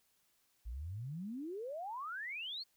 sine exponential sweep, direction up, 51.91 to 4500 Hz, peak -40 dBFS, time 0.65-2.64 s, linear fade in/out 20 ms, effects white hiss -75 dBFS RMS until 2.76 s

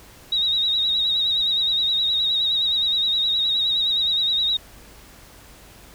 sine tone with vibrato, 3800 Hz, A#7, 33 cents sharp, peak -18 dBFS, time 0.32-4.57 s, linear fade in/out 5 ms, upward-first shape sine, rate 9.6 Hz, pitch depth 54 cents each way, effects added 50 Hz sine -51 dBFS peak until 5.94 s + pink hiss -47 dBFS RMS until 5.94 s

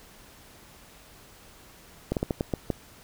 slowing click train, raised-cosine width 2 ms, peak -12 dBFS, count 7, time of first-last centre 2.12-2.703 s, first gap 48 ms, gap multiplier 1.28, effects pink hiss -52 dBFS RMS until 3.03 s

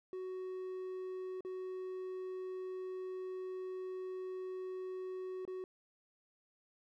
triangle tone with dropouts, 371.9 Hz, F#4, 9 cents sharp, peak -38 dBFS, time 0.13-5.64 s, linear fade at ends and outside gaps 1 ms, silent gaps 1.407-1.449 / 5.452-5.477 s, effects none

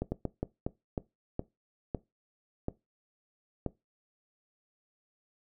slowing click train, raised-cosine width 2 ms, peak -18 dBFS, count 10, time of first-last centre 0.02-3.663 s, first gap 100 ms, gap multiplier 1.33, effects noise-tail reverb RT60 0.2 s tail -19 dB re dry

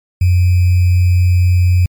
sine tone with sample-and-hold, 89.6 Hz, F2, 45 cents sharp, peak -7 dBFS, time 0.21-1.86 s, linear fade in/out 5 ms, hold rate 2450 Hz, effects MP3 96 kbps

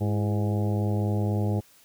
harmonic tone with a mistuned harmonic, 103.8 Hz, G#2, in tune, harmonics 1 / 2 / 3 / 4 / 5 / 6 / 7 / 8, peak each -24 / -30 / -34 / -36 / -38 / -40 / -41 / -42 dBFS, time 0-1.61 s, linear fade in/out 20 ms, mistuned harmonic 3, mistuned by +77 cents, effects white hiss -57 dBFS RMS until 1.84 s

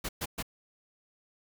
pink noise bursts, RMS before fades -34 dBFS, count 3, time 0.04-0.427 s, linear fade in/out 10 ms, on 49 ms, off 120 ms, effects none

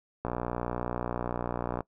click train, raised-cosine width 1 ms, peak -17 dBFS, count 95, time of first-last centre 0.25-1.806 s, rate 60.4 Hz, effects noise-tail reverb RT60 0.1 s tail -22 dB re dry

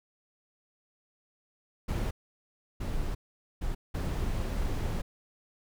brown noise bursts at uneven times, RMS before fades -31 dBFS, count 4, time 1.88-2.11 / 2.8-3.15 / 3.61-3.75 / 3.94-5.02 s, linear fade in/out 10 ms, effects none

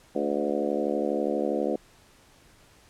harmonic tone with a mistuned harmonic, 72.3 Hz, D2, 27 cents flat, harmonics 3 / 4 / 5 / 6 / 7 / 8 / 9 / 10, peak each -33 / -31 / -31 / -33 / -30 / -34 / -38 / -38 dBFS, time 0.15-1.76 s, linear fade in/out 5 ms, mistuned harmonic 8, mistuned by +16 cents, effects pink hiss -57 dBFS RMS until 2.89 s + low-pass 11000 Hz 12 dB/octave

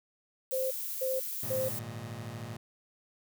violet noise, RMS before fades -37 dBFS, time 0.51-1.79 s, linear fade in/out 0 ms
sine tone bursts, 523.3 Hz, C5, in tune, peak -29 dBFS, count 3, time 0.52-1.69 s, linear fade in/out 10 ms, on 190 ms, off 300 ms
sawtooth chord, Ab suspended second, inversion none, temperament just, 103.83 / 116.8 / 155.74 Hz, Ab2 / Bb2 / Eb3, 0 / +4 / +2 cents, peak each -39 / -37 / -43 dBFS, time 1.43-2.57 s, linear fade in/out 5 ms
effects none

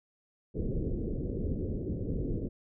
pink low-pass noise, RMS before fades -33 dBFS, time 0.54-2.49 s, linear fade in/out 20 ms, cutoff 490 Hz, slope 48 dB/octave, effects none

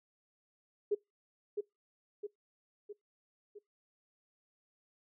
sine tone with echo, 413.2 Hz, G#4, 9 cents flat, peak -27 dBFS, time 0.91-0.95 s, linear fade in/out 10 ms, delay 660 ms, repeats 4, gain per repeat -5 dB, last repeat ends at 3.59 s, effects noise-tail reverb RT60 0.2 s tail -25 dB re dry

